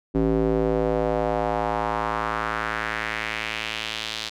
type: tone with band-pass filter sweep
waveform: square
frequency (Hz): 55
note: A1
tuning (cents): 0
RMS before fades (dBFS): -25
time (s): 0.14-4.3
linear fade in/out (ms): 20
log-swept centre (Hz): 320 to 4000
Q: 2.1
effects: none